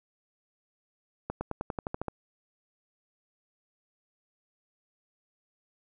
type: accelerating click train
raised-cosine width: 1 ms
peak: -18 dBFS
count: 10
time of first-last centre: 1.3-2.083 s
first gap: 110 ms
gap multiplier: 0.94
effects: none